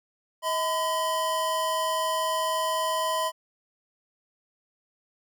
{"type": "tone pair together", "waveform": "square", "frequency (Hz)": [636.9, 1011], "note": ["D#5", "B5"], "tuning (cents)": [40, 40], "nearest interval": "minor sixth", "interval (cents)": 800, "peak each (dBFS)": [-30, -27], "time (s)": [0.42, 3.32], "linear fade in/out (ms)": 50, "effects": []}